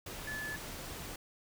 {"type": "tone in noise", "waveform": "sine", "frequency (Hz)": 1728, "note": "A6", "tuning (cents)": -32, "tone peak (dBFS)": -38, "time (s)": [0.27, 0.56], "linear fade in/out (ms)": 5, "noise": "pink", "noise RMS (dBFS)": -44, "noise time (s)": [0.06, 1.16], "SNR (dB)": 3, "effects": []}